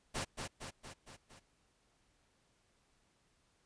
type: noise with echo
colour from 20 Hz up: pink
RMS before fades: -38 dBFS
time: 0.14-0.25 s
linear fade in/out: 20 ms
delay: 230 ms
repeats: 5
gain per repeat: -4 dB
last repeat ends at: 1.4 s
effects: pink hiss -74 dBFS RMS until 3.65 s + resampled to 22050 Hz